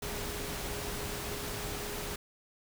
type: tone in noise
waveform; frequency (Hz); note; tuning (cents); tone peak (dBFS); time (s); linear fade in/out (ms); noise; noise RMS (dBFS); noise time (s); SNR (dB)
sine; 412.7; G#4; -11; -44; 0.02-2.16; 5; pink; -38; 0.02-2.16; -9
effects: none